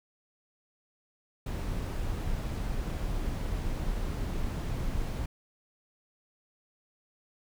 brown noise, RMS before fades -32 dBFS, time 1.46-5.26 s, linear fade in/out 5 ms, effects none

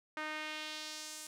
sawtooth tone with band-pass filter sweep, 307.8 Hz, D#4, 19 cents flat, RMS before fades -43 dBFS, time 0.17-1.27 s, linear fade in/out 2 ms, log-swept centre 1600 to 8600 Hz, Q 1.4, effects none

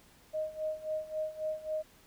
sine tone with tremolo, 622.3 Hz, D#5, in tune, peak -30 dBFS, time 0.33-1.83 s, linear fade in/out 20 ms, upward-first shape sine, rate 3.7 Hz, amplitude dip 85%, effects pink hiss -61 dBFS RMS until 2.06 s

